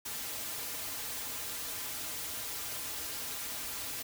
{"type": "noise with comb filter", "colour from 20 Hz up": "white", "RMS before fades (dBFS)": -39, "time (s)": [0.05, 4.03], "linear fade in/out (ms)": 10, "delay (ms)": 5.4, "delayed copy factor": -0.65, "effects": []}